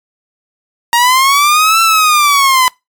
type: linear two-way sweep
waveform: sawtooth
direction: up then down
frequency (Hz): 932.3 to 1345 to 1002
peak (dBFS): -3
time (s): 0.93-2.68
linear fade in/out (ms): 0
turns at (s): 1.81
effects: noise-tail reverb RT60 0.2 s tail -24 dB re dry + MP3 96 kbps